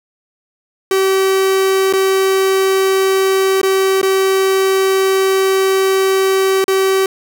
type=tone with dropouts; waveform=45% pulse; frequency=383.9 Hz; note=G4; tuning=36 cents flat; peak=-11 dBFS; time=0.91-7.06 s; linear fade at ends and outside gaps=2 ms; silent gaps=1.927-1.935 / 3.615-3.631 / 4.015-4.029 / 6.642-6.68 s; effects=none